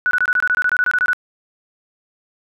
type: tone bursts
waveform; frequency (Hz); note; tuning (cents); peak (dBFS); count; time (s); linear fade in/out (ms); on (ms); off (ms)
sine; 1477; F#6; -3; -13; 15; 0.06-1.132; 0; 50; 23
effects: none